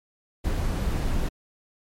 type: noise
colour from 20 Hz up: brown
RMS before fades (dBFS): -25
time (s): 0.44-1.29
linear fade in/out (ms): 10
effects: MP3 64 kbps